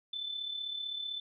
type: tone with amplitude modulation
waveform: sine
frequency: 3520 Hz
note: A7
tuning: in tune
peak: -33 dBFS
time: 0.13-1.2 s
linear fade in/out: 5 ms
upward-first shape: sine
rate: 35.7 Hz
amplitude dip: 55%
effects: none